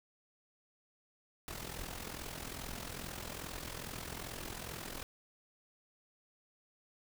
pink noise with amplitude modulation, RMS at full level -41 dBFS, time 1.48-5.03 s, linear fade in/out 0 ms, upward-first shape sine, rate 42.4 Hz, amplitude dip 70%, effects none

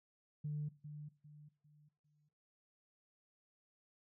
sine tone with echo, 149 Hz, D3, 25 cents sharp, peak -37 dBFS, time 0.44-0.69 s, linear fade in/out 10 ms, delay 400 ms, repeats 4, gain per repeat -9 dB, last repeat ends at 2.29 s, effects noise-tail reverb RT60 0.5 s tail -18 dB re dry + tanh soft clip ceiling -33 dBFS

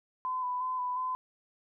sine tone with vibrato, 1007 Hz, B5, 33 cents sharp, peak -30 dBFS, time 0.25-1.15 s, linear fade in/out 0 ms, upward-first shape square, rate 2.8 Hz, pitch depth 21 cents each way, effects none

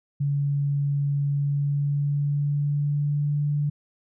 sine tone with pitch glide, 142.2 to 146.28 Hz, C#3 to D3, +45 to -7 cents, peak -21 dBFS, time 0.2-3.7 s, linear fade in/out 10 ms, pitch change +48 cents, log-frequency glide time 1.29-3.42 s, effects none

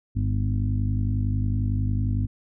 harmonic tone with a mistuned harmonic, 51 Hz, G#1, 31 cents flat, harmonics 1 / 2 / 3 / 4 / 5 / 6, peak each -27 / -23 / -37 / -36 / -32 / -42 dBFS, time 0.15-2.27 s, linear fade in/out 20 ms, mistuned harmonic 5, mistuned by -31 cents, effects none

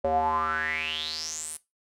square tone with band-pass filter sweep, 78.9 Hz, D#2, 25 cents sharp, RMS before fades -29 dBFS, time 0.04-1.57 s, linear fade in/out 5 ms, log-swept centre 570 to 10000 Hz, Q 9, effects noise-tail reverb RT60 0.2 s tail -17 dB re dry

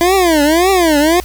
25% pulse tone with vibrato, 334.8 Hz, E4, 27 cents sharp, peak -5 dBFS, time 0.01-1.2 s, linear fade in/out 0 ms, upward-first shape triangle, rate 1.8 Hz, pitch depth 290 cents each way, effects added 60 Hz sine -28 dBFS peak until 1.24 s + white hiss -36 dBFS RMS until 1.24 s

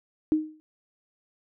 sine tone with exponential decay, 310.2 Hz, D#4, 5 cents flat, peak -16 dBFS, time 0.32-0.6 s, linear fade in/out 0 ms, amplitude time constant 59 ms, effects none

